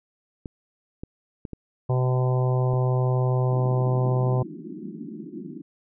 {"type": "clicks", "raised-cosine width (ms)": 3, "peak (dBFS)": -21, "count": 5, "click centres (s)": [0.458, 1.035, 1.452, 1.533, 2.736]}
{"type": "harmonic tone", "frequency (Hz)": 127.3, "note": "C3", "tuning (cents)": -47, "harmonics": [1, 3, 4, 5, 6, 7, 8], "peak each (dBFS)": [-20, -30, -32, -34, -36, -37, -38], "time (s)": [1.89, 4.43], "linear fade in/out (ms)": 10}
{"type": "band-pass noise", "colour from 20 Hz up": "pink", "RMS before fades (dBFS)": -37, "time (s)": [3.51, 5.62], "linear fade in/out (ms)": 10, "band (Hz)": [160, 370], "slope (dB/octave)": 96}
{"effects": []}